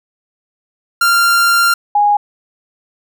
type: tone pair in turn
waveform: 45% pulse / sine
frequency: 1387 / 824.7 Hz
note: F6 / G#5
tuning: -12 / -12 cents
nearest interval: major sixth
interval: 900 cents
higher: first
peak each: -9 / -8 dBFS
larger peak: second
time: 1.01-1.74 / 1.95-2.17 s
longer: first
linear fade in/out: 5 ms
effects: none